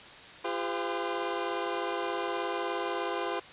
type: tone cluster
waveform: 20% pulse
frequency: 345.8 / 402.4 / 509 Hz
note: F4 / G4 / C5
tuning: -17 / +45 / -48 cents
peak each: -30 dBFS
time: 0.44-3.4 s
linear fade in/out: 10 ms
effects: white hiss -48 dBFS RMS until 3.52 s + resampled to 8000 Hz

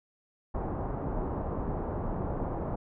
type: low-pass noise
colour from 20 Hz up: pink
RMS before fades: -33 dBFS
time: 0.54-2.76 s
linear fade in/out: 10 ms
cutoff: 990 Hz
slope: 24 dB/octave
effects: none

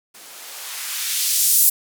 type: noise with band-pass filter sweep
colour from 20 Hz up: violet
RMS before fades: -21 dBFS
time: 0.14-1.7 s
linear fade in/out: 10 ms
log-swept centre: 210 to 11000 Hz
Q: 0.75
effects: none

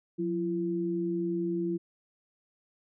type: tone pair together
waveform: sine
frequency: 179.2 / 338.9 Hz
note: F3 / E4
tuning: +45 / +48 cents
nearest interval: major seventh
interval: 1103 cents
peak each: -33 / -29 dBFS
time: 0.18-1.78 s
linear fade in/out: 20 ms
effects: none

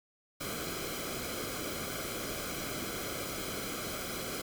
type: noise with comb filter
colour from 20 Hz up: pink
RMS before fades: -38 dBFS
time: 0.4-4.42 s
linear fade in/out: 10 ms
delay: 1.1 ms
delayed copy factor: -0.7
effects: none

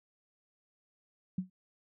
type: tone with exponential decay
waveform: sine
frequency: 185 Hz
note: F#3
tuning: in tune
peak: -27 dBFS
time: 1.38-1.5 s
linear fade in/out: 5 ms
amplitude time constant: 25 ms
effects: none

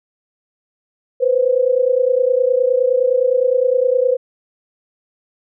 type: tone pair together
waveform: sine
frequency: 493.3 / 523 Hz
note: B4 / C5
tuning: -2 / -1 cents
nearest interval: minor second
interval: 101 cents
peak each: -15 dBFS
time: 1.2-4.17 s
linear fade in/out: 20 ms
effects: none

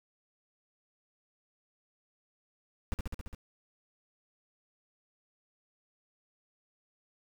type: noise with echo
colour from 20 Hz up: brown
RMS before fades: -30 dBFS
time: 2.92-2.94 s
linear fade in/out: 0 ms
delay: 68 ms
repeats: 6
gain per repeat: -2 dB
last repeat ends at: 3.348 s
effects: none

